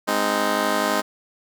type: chord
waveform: 10% pulse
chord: Ab major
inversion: none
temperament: just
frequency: 207.7 / 259.6 / 311.5 Hz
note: Ab3 / C4 / Eb4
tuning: 0 / -13 / +2 cents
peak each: -17 dBFS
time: 0.07-1.02 s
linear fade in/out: 20 ms
effects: none